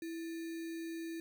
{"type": "tone with sample-and-hold", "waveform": "sine", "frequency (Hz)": 329.6, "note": "E4", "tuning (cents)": 0, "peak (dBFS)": -39, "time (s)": [0.02, 1.2], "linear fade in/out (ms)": 2, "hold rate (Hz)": 2100, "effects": []}